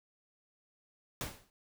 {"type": "noise with exponential decay", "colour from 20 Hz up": "pink", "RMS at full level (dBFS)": -35, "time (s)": [1.21, 1.5], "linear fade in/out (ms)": 1, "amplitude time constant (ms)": 63, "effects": []}